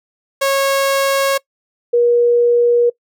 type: tone pair in turn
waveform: sawtooth / sine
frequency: 548 / 478.1 Hz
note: C#5 / A#4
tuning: -20 / +44 cents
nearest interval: major second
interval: 236 cents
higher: first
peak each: -9 dBFS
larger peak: neither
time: 0.41-1.38 / 1.93-2.9 s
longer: neither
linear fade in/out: 10 ms
effects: noise-tail reverb RT60 0.1 s tail -22 dB re dry